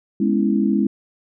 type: chord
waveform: sine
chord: C# minor seventh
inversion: second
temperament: equal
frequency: 207.7 / 246.9 / 277.2 / 329.6 Hz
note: G#3 / B3 / C#4 / E4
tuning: 0 / 0 / 0 / 0 cents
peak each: -18 / -24 / -22 / -22 dBFS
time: 0.2-0.87 s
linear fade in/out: 5 ms
effects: none